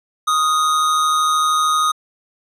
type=tone with amplitude modulation; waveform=square; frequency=1245 Hz; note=D#6; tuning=1 cent sharp; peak=-13 dBFS; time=0.27-1.92 s; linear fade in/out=10 ms; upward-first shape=sine; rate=153 Hz; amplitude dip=40%; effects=low-pass 11000 Hz 12 dB/octave